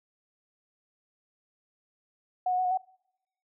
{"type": "tone with pitch steps", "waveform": "sine", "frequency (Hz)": [733, 729, 741, 726, 752], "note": ["F#5", "F#5", "F#5", "F#5", "F#5"], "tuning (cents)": [-16, -26, 2, -33, 28], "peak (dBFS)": -24, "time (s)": [2.46, 2.775], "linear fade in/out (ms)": 5, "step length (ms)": 63, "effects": ["noise-tail reverb RT60 0.8 s tail -26 dB re dry"]}